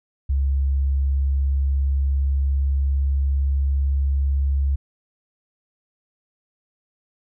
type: tone with pitch glide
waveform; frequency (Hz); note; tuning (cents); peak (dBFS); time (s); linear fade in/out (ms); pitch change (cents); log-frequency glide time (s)
sine; 68.4 to 69.04; C#2 to C#2; -23 to -6; -17; 0.29-4.76; 10; +17; 0.56-4.53
effects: none